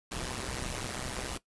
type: noise with amplitude modulation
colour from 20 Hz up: pink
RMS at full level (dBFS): -33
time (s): 0.11-1.38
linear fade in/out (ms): 10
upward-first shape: sine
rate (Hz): 127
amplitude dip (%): 85
effects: noise-tail reverb RT60 0.1 s tail -17 dB re dry + resampled to 24000 Hz